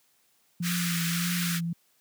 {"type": "tone with vibrato", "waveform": "sine", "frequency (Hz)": 172, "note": "F3", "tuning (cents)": -26, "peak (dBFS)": -27, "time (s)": [0.6, 1.73], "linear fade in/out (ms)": 5, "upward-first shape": "triangle", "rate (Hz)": 1.7, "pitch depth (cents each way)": 44}
{"type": "high-pass noise", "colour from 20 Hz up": "pink", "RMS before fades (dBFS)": -32, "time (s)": [0.62, 1.61], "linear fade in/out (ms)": 50, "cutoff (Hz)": 1300, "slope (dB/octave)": 48}
{"effects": ["white hiss -67 dBFS RMS until 2 s", "high-pass 100 Hz 12 dB/octave"]}